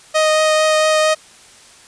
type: tone with vibrato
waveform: sawtooth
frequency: 622.3 Hz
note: D#5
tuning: in tune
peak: -8 dBFS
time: 0.14-1.15 s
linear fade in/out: 20 ms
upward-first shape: triangle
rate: 4.4 Hz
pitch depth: 10 cents each way
effects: white hiss -44 dBFS RMS until 1.87 s + resampled to 22050 Hz